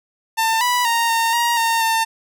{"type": "tone with pitch steps", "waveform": "sawtooth", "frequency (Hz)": [897, 984, 928, 915, 944, 915, 901], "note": ["A5", "B5", "A#5", "A#5", "A#5", "A#5", "A5"], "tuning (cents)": [33, -7, -8, -32, 22, -32, 41], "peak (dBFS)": -12, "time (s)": [0.37, 2.05], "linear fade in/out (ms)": 20, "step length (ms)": 240, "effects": []}